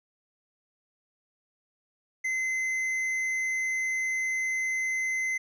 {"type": "tone with hard clipping", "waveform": "sine", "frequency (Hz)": 2055, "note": "C7", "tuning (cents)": -32, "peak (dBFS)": -28, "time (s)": [2.24, 5.38], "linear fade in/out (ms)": 10, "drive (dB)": 6, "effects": []}